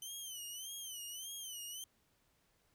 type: tone with vibrato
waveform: 15% pulse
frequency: 3054 Hz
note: G7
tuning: 46 cents flat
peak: -37 dBFS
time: 0.02-1.84 s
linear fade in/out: 2 ms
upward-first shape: sine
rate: 1.7 Hz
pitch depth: 120 cents each way
effects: pink hiss -75 dBFS RMS until 2.74 s